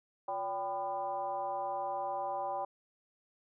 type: tone with frequency modulation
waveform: sine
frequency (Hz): 784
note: G5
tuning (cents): 0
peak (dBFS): -33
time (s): 0.28-2.65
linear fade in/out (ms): 5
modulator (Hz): 213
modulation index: 1.1
effects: none